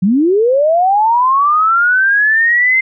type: linear sweep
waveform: sine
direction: up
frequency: 172.1 to 2093 Hz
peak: -8 dBFS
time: 0.02-2.81 s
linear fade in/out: 10 ms
effects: none